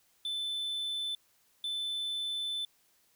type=tone bursts at uneven times; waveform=triangle; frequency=3520 Hz; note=A7; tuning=in tune; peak=-31 dBFS; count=2; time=0.25-1.15 / 1.64-2.65 s; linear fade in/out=2 ms; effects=white hiss -69 dBFS RMS until 3.15 s